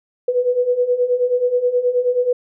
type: beating tone pair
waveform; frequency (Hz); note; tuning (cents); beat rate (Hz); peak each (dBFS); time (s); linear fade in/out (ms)
sine; 487.3 / 496.7; B4 / B4; -23 / +10; 9.4; -20 / -16; 0.28-2.33; 5
effects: none